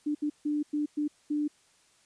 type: tone bursts at uneven times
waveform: sine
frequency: 296.9 Hz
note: D4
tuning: 19 cents sharp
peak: -26 dBFS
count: 6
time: 0.06-0.15 / 0.22-0.3 / 0.45-0.63 / 0.73-0.86 / 0.97-1.08 / 1.3-1.48 s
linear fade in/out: 10 ms
effects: white hiss -64 dBFS RMS until 2.05 s + resampled to 22050 Hz